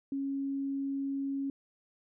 sine tone, 275.1 Hz, C#4, 13 cents flat, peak -31 dBFS, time 0.12-1.5 s, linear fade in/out 2 ms, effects none

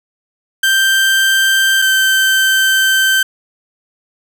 30% pulse tone pair in turn, 1568 / 1550.9 Hz, G6 / G6, 0 / -19 cents, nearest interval unison, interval 19 cents, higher first, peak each -7 dBFS, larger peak neither, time 0.63-1.82 / 1.82-3.23 s, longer second, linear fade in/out 5 ms, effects none

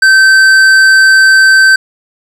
triangle tone with tanh clipping, 1548 Hz, G6, 22 cents flat, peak -4 dBFS, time 0.02-1.76 s, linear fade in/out 5 ms, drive 15 dB, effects none

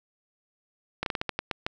slowing click train, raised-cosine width 0.3 ms, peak -12 dBFS, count 9, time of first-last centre 1.03-1.665 s, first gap 32 ms, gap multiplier 1.25, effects none

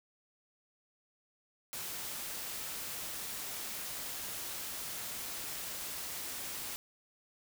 white noise, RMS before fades -41 dBFS, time 1.73-6.76 s, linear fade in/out 0 ms, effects none

